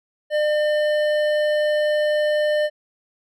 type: tone with hard clipping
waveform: sine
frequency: 602 Hz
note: D5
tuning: 43 cents sharp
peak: -19 dBFS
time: 0.3-2.7 s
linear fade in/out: 50 ms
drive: 11 dB
effects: none